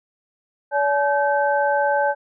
sine tone cluster, 571 / 855 / 1546 Hz, D5 / A5 / G6, -49 / -50 / -24 cents, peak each -20 / -20 / -24 dBFS, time 0.71-2.15 s, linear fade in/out 50 ms, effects none

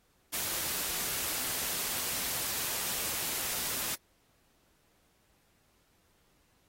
white noise, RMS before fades -34 dBFS, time 0.32-3.96 s, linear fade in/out 20 ms, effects pink hiss -70 dBFS RMS until 6.68 s + AAC 48 kbps

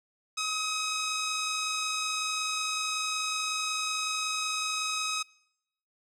10% pulse tone pair together, 1244.5 / 1269.9 Hz, D#6 / D#6, 0 / +35 cents, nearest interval unison, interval 35 cents, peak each -33 / -21 dBFS, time 0.37-5.23 s, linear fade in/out 10 ms, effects noise-tail reverb RT60 0.8 s tail -25 dB re dry + low-pass 10000 Hz 12 dB/octave

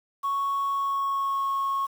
sine tone with pitch glide, 1108.7 to 1095.3 Hz, C#6 to C#6, 0 to -21 cents, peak -22 dBFS, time 0.23-1.87 s, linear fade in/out 20 ms, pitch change -21 cents, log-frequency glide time 0.69-1.49 s, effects tanh soft clip ceiling -22 dBFS + 8-bit

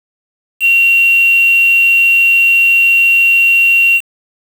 sine tone with quantisation, 2747 Hz, F7, 29 cents flat, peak -6 dBFS, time 0.6-4.01 s, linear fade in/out 50 ms, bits 4, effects none

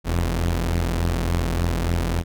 sawtooth tone pair together, 43.97 / 84.5 Hz, F1 / E2, +13 / +43 cents, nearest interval major seventh, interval 1130 cents, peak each -19 / -19 dBFS, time 0.04-2.24 s, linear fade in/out 50 ms, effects none

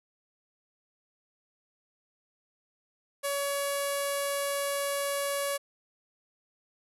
sawtooth tone with low-pass filter, 564 Hz, C#5, 30 cents sharp, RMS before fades -31 dBFS, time 3.23-5.58 s, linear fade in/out 20 ms, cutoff 11000 Hz, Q 3.9, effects none

